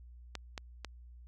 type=clicks; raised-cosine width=0.2 ms; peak=-22 dBFS; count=3; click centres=0.353 / 0.578 / 0.847 s; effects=added 60 Hz sine -50 dBFS peak until 1.27 s